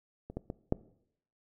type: clicks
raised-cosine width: 2 ms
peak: -29 / -22 / -23 / -13 dBFS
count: 4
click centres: 0.3 / 0.37 / 0.501 / 0.724 s
effects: noise-tail reverb RT60 0.7 s tail -20 dB re dry